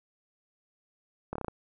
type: slowing click train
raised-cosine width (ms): 1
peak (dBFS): -20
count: 6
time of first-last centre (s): 1.33-1.483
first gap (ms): 25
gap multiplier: 1.1
effects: none